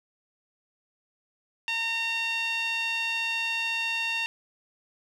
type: tone with band-pass filter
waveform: sawtooth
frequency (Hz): 914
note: A#5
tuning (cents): -34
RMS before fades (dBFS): -29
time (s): 1.68-4.26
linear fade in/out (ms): 0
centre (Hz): 2900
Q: 3.5
effects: none